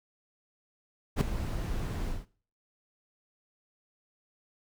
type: noise with ADSR envelope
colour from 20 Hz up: brown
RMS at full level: -20 dBFS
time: 1.16-2.26 s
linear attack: 51 ms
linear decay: 4 ms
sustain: -13 dB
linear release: 180 ms
effects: noise-tail reverb RT60 0.4 s tail -18 dB re dry